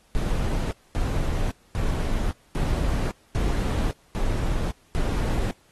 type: noise bursts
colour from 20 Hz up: brown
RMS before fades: -24 dBFS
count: 7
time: 0.15-5.51 s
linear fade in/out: 0 ms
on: 560 ms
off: 240 ms
effects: pink hiss -60 dBFS RMS until 5.71 s + AAC 32 kbps